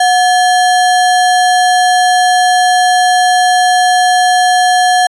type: tone with sample-and-hold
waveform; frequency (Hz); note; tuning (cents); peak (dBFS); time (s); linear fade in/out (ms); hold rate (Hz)
sine; 730; F#5; -24; -6; 0-5.07; 5; 2450
effects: resampled to 24000 Hz